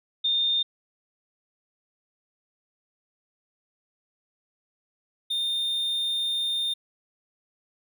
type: tone pair in turn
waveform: sine / triangle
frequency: 3633 / 3633 Hz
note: A#7 / A#7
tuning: -45 / -45 cents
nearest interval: unison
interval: 0 cents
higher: neither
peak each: -21 / -23 dBFS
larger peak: first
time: 0.24-0.63 / 5.3-6.74 s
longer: second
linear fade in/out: 10 ms
effects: none